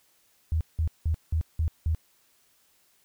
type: tone bursts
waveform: sine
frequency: 80 Hz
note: D#2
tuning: 49 cents sharp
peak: -22 dBFS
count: 6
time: 0.52-1.948 s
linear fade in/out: 0 ms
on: 88 ms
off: 180 ms
effects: white hiss -65 dBFS RMS until 3.04 s